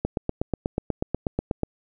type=click train; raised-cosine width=2 ms; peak=-10 dBFS; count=14; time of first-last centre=0.05-1.633 s; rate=8.21 Hz; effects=none